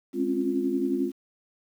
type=chord; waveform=sine; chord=Db major seventh; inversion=second; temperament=equal with one note detuned; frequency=207.7 / 266 / 277.2 / 349.2 Hz; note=Ab3 / C4 / Db4 / F4; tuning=0 / +29 / 0 / 0 cents; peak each=-33 / -27 / -31 / -28 dBFS; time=0.13-1.12 s; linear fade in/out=50 ms; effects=9-bit